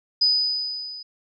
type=tone with level ramp; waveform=sine; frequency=4983 Hz; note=D#8; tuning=2 cents sharp; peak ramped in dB=-14 to -35 dBFS; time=0.21-1.03 s; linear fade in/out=10 ms; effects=none